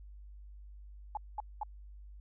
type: tone bursts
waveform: sine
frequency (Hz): 847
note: G#5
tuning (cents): +34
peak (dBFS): -33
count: 3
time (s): 1.15-1.633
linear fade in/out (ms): 2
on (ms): 21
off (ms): 210
effects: added 50 Hz sine -48 dBFS peak until 2.2 s